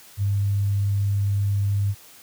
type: tone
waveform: sine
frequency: 100.4 Hz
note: G2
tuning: 42 cents sharp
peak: -19 dBFS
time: 0.17-1.95 s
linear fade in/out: 50 ms
effects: white hiss -48 dBFS RMS until 2.22 s